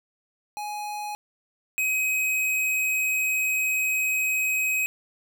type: tone pair in turn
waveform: square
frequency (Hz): 836 / 2531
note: G#5 / D#7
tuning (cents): +11 / +29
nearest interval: octave + perfect fifth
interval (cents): 1918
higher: second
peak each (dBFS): -31 / -23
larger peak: second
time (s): 0.57-1.15 / 1.78-4.86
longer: second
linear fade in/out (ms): 0
effects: none